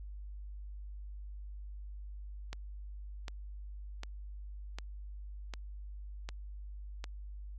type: click train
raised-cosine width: 0.2 ms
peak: -24 dBFS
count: 7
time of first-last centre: 2.53-7.041 s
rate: 1.33 Hz
effects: added 50 Hz sine -42 dBFS peak until 7.58 s + MP3 96 kbps